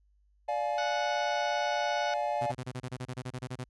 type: chord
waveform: triangle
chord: D diminished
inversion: none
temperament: just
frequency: 587.3 / 704.8 / 845.8 Hz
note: D5 / F5 / Ab5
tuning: 0 / +16 / +31 cents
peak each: -31 dBFS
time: 0.48-2.52 s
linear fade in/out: 10 ms
type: harmonic tone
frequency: 737 Hz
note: F#5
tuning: 7 cents flat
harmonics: 2 / 3 / 4 / 5 / 6 / 7 / 8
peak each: -37 / -41 / -43 / -45 / -47 / -48 / -49 dBFS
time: 0.78-2.14 s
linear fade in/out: 2 ms
type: tone bursts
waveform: sawtooth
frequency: 126.9 Hz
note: B2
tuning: 47 cents sharp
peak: -31 dBFS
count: 15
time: 2.41-3.642 s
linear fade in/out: 10 ms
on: 56 ms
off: 28 ms
effects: added 50 Hz sine -64 dBFS peak until 3.69 s + resampled to 24000 Hz